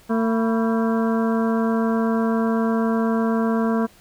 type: harmonic tone with a mistuned harmonic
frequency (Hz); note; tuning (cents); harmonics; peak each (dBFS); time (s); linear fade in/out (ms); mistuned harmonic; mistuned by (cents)
226; A3; +47; 1 / 2 / 3 / 4 / 5 / 6 / 7; -19 / -25 / -29 / -31 / -33 / -35 / -36; 0.09-3.87; 20; 4; +140
effects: pink hiss -52 dBFS RMS until 4 s